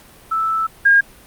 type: tone pair in turn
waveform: sine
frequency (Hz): 1317 / 1621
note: E6 / G#6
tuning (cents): -2 / -42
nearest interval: major third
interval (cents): 360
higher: second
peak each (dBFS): -16 / -8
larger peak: second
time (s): 0.31-0.67 / 0.85-1.01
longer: first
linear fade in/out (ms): 10
effects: pink hiss -45 dBFS RMS until 1.26 s + Opus 48 kbps